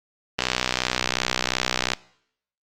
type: click train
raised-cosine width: 0.2 ms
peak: -3 dBFS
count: 98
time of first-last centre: 0.39-1.935 s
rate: 62.8 Hz
effects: noise-tail reverb RT60 0.7 s tail -22 dB re dry + Opus 24 kbps